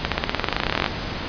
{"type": "accelerating click train", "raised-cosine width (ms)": 0.3, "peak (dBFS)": -3, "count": 22, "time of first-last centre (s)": [0.05, 0.862], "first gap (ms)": 67, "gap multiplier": 0.94, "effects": ["pink hiss -29 dBFS RMS until 1.28 s", "resampled to 11025 Hz"]}